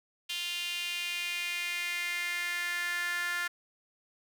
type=tone with high-pass filter sweep; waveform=sawtooth; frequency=350 Hz; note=F4; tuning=4 cents sharp; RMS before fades=-34 dBFS; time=0.29-3.48 s; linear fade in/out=10 ms; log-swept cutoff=3000 to 1600 Hz; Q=4.4; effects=none